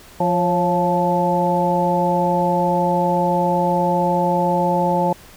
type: harmonic tone with a mistuned harmonic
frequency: 174.61 Hz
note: F3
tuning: in tune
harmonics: 1 / 2 / 3 / 4 / 5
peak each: -21 / -25 / -21 / -25 / -19 dBFS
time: 0.2-5.13 s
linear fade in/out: 5 ms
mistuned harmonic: 3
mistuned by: +60 cents
effects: pink hiss -44 dBFS RMS until 5.36 s